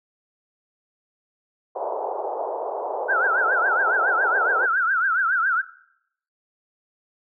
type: band-pass noise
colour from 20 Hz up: white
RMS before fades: -28 dBFS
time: 1.75-4.66 s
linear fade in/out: 10 ms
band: 400 to 920 Hz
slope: 48 dB/octave
type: tone with vibrato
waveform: sine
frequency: 1450 Hz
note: F#6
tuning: 35 cents flat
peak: -18 dBFS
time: 3.08-5.62 s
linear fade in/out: 20 ms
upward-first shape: triangle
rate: 7.2 Hz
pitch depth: 210 cents each way
effects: noise-tail reverb RT60 0.7 s tail -17 dB re dry